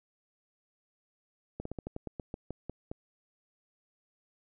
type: slowing click train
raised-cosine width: 2 ms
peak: -24 dBFS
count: 12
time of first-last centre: 1.6-2.915 s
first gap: 54 ms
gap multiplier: 1.15
effects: none